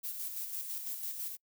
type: noise with tremolo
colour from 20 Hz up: violet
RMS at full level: -38 dBFS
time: 0.03-1.37 s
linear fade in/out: 20 ms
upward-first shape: square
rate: 6 Hz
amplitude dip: 40%
effects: noise-tail reverb RT60 0.1 s tail -26 dB re dry